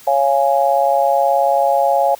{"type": "chord", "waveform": "sine", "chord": "Db major", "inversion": "none", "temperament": "just", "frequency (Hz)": [554.4, 693, 831.5], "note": ["Db5", "F5", "Ab5"], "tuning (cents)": [0, -14, 2], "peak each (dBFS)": -16, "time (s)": [0.07, 2.15], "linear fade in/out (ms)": 5, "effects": ["white hiss -42 dBFS RMS until 2.19 s"]}